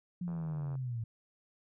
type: linear sweep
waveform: sine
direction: down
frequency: 179.5 to 110.5 Hz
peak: -34 dBFS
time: 0.21-1.04 s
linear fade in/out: 5 ms
type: click train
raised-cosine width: 1 ms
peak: -37 dBFS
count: 40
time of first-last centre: 0.28-0.754 s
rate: 82.3 Hz
effects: none